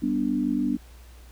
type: chord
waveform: sine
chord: G major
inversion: none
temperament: equal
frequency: 196 / 246.9 / 293.7 Hz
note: G3 / B3 / D4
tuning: 0 / 0 / 0 cents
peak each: -30 / -25 / -26 dBFS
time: 0.02-0.77 s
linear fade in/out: 10 ms
effects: added 60 Hz sine -45 dBFS peak until 1.31 s + pink hiss -55 dBFS RMS until 1.31 s